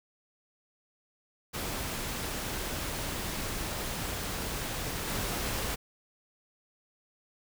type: noise with level steps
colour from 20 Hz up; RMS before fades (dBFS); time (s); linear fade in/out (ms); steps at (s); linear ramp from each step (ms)
pink; -35 / -33; 1.53-5.76; 20; 5.07; 5
effects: none